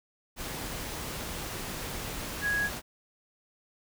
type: tone in noise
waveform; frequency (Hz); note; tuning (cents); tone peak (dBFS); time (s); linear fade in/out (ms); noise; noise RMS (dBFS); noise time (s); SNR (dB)
sine; 1661.2; G#6; 0; -26; 2.41-2.7; 50; pink; -37; 0.36-2.82; +8
effects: none